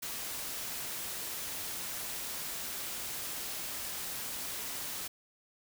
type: noise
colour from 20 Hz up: white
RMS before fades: -39 dBFS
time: 0.02-5.08 s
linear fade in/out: 10 ms
effects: none